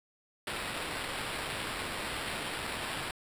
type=noise with sample-and-hold; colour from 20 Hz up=white; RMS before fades=-37 dBFS; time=0.47-3.11 s; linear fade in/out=2 ms; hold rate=6300 Hz; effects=resampled to 32000 Hz